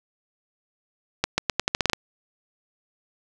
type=accelerating click train; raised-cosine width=0.2 ms; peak=-3 dBFS; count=10; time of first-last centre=1.24-1.933 s; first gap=140 ms; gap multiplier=0.84; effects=none